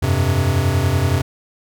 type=chord; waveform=square; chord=F suspended second; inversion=none; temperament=equal; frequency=87.31 / 98 / 130.81 Hz; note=F2 / G2 / C3; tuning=0 / 0 / 0 cents; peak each=-20 dBFS; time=0.02-1.22 s; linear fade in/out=10 ms; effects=none